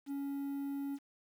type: tone with quantisation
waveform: triangle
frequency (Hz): 279.6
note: C#4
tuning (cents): +15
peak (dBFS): -34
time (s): 0.06-0.99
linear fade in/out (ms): 50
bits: 10
effects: none